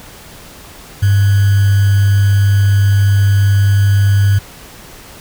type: tone with sample-and-hold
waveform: sine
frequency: 99.7 Hz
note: G2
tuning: 30 cents sharp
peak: -7 dBFS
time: 1.02-4.39 s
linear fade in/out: 10 ms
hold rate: 1575 Hz
effects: pink hiss -36 dBFS RMS until 5.2 s